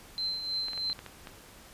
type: tone with tremolo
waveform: sine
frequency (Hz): 4100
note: C8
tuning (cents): -36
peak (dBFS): -28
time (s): 0.18-0.93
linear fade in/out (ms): 0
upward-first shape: triangle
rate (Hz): 3.2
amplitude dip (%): 60
type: clicks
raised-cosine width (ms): 0.3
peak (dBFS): -26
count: 7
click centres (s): 0.684 / 0.733 / 0.777 / 0.899 / 0.991 / 1.063 / 1.272
effects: pink hiss -52 dBFS RMS until 1.73 s + resampled to 32000 Hz